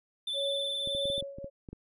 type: tone with vibrato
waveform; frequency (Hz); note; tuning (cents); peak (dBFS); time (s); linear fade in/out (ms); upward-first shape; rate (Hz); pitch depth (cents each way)
triangle; 3520; A7; 0; -30; 0.27-1.21; 5; sine; 19; 28
type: tone with tremolo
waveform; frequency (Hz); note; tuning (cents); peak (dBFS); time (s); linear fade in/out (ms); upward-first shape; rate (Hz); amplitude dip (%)
sine; 556; C#5; +5; -30; 0.33-1.5; 50; triangle; 1.7; 85
type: clicks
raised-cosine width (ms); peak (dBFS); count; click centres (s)
3; -30; 10; 0.874 / 0.95 / 1.055 / 1.101 / 1.18 / 1.225 / 1.385 / 1.444 / 1.688 / 1.73
effects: none